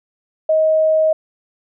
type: tone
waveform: sine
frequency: 630 Hz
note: D#5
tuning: 21 cents sharp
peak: -11 dBFS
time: 0.49-1.13 s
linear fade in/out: 5 ms
effects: none